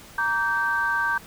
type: tone cluster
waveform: sine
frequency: 934 / 1157 / 1562 Hz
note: A#5 / D6 / G6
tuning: +3 / -26 / -7 cents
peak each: -27 / -29 / -22 dBFS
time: 0.18-1.18 s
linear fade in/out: 5 ms
effects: tanh soft clip ceiling -12 dBFS + pink hiss -46 dBFS RMS until 1.26 s